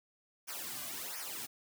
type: noise with flanger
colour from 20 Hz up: white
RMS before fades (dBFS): -42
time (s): 0.47-1.47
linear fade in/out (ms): 20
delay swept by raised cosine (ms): 0.25 to 2.25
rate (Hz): 1.4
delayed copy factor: -0.9
effects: none